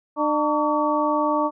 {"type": "harmonic tone with a mistuned harmonic", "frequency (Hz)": 300, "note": "D4", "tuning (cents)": 37, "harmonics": [1, 2, 3, 4], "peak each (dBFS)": [-24, -24, -24, -24], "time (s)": [0.16, 1.51], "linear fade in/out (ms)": 50, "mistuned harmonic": 4, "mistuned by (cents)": -92, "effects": []}